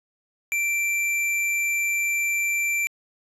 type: tone with hard clipping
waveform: sine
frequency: 2349 Hz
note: D7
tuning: in tune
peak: -23 dBFS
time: 0.52-2.87 s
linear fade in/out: 0 ms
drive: 13 dB
effects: resampled to 32000 Hz